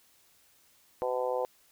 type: harmonic tone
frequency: 126.3 Hz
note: B2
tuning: 39 cents sharp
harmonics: 3 / 4 / 5 / 6 / 7 / 8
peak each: -39 / -30 / -38 / -38 / -37 / -42 dBFS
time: 1.02-1.45 s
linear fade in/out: 0 ms
effects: white hiss -64 dBFS RMS until 1.71 s